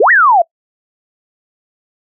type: exponential two-way sweep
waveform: sine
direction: up then down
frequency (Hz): 369.6 to 1980 to 649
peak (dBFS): -5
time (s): 0-0.42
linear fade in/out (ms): 5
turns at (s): 0.11
effects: noise-tail reverb RT60 0.1 s tail -25 dB re dry